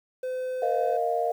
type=tone; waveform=triangle; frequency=511 Hz; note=C5; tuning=41 cents flat; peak=-26 dBFS; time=0.23-0.97 s; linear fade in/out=5 ms
type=chord; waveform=sine; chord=Bb suspended fourth; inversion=none; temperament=equal with one note detuned; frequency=466.2 / 622.3 / 700.9 Hz; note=Bb4 / Eb5 / F5; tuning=0 / 0 / +6 cents; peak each=-28 / -29 / -26 dBFS; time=0.62-1.32 s; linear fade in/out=5 ms
effects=tanh soft clip ceiling -11 dBFS + 9-bit

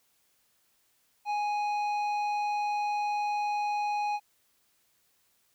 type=tone with tanh clipping; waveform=sine; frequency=830.6 Hz; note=G#5; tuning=in tune; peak=-29 dBFS; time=1.25-4.2 s; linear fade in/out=50 ms; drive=10 dB; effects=white hiss -70 dBFS RMS until 5.54 s

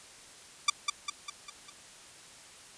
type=tone with echo; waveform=10% pulse; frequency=1174.7 Hz; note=D6; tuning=in tune; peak=-12 dBFS; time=0.68-0.7 s; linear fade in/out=5 ms; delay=200 ms; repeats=5; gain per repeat=-5 dB; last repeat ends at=1.7 s; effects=white hiss -52 dBFS RMS until 2.77 s + resampled to 22050 Hz

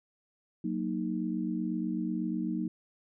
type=chord; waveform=sine; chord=D# minor; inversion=first; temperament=equal; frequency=185 / 233.1 / 311.1 Hz; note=F#3 / A#3 / D#4; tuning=0 / 0 / 0 cents; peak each=-34 dBFS; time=0.64-2.68 s; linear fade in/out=5 ms; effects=none

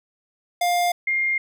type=tone pair in turn; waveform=square / sine; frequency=704 / 2119 Hz; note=F5 / C7; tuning=+14 / +21 cents; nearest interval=octave + perfect fifth; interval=1907 cents; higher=second; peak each=-19 dBFS; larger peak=neither; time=0.61-0.92 / 1.07-1.38 s; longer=neither; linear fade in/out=5 ms; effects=none

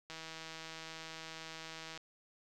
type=click train; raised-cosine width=0.2 ms; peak=-29 dBFS; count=303; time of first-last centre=0.1-1.976 s; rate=161 Hz; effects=none

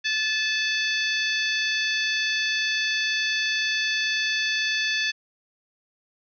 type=harmonic tone with a mistuned harmonic; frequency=869 Hz; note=A5; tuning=22 cents flat; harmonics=2 / 3 / 4 / 5 / 6 / 7; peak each=-26 / -28 / -29 / -31 / -38 / -38 dBFS; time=0.04-5.12 s; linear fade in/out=20 ms; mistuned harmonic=5; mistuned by=+55 cents; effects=none

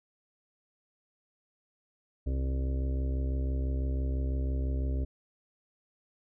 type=harmonic tone; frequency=66 Hz; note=C2; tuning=16 cents sharp; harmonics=1 / 2 / 4 / 5 / 6 / 7 / 8 / 9; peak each=-28 / -39 / -40 / -50 / -46 / -50 / -55 / -49 dBFS; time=2.26-5.05 s; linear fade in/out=10 ms; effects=none

